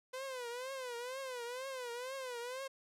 sawtooth tone with vibrato, 505 Hz, B4, 39 cents sharp, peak -37 dBFS, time 0.13-2.68 s, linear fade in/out 10 ms, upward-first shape triangle, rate 2.1 Hz, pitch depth 140 cents each way, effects low-pass 12000 Hz 12 dB/octave

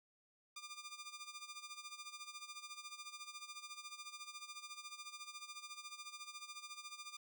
10% pulse tone with tremolo, 1200 Hz, D6, 37 cents sharp, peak -38 dBFS, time 0.56-7.17 s, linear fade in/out 5 ms, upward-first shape sine, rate 14 Hz, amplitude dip 75%, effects none

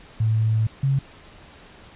sine tone pair in turn, 110.2 / 136.45 Hz, A2 / C#3, +3 / -27 cents, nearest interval major third, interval 370 cents, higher second, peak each -17 dBFS, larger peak neither, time 0.2-0.67 / 0.83-0.99 s, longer first, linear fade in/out 5 ms, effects pink hiss -47 dBFS RMS until 1.95 s + resampled to 8000 Hz

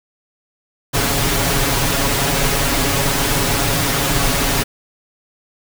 pink noise with comb filter, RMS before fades -17 dBFS, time 0.93-4.64 s, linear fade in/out 20 ms, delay 7.2 ms, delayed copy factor +0.75, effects none

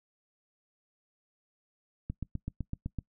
click train, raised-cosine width 5 ms, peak -22 dBFS, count 8, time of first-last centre 2.1-2.987 s, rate 7.89 Hz, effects noise-tail reverb RT60 0.1 s tail -22 dB re dry

